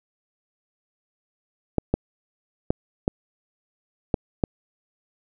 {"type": "clicks", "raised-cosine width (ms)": 2, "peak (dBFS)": -6, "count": 6, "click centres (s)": [1.783, 1.94, 2.705, 3.079, 4.142, 4.438], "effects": []}